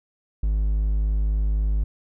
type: tone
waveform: triangle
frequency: 51.91 Hz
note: G#1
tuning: in tune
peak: -17 dBFS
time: 0.43-1.84 s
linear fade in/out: 5 ms
effects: none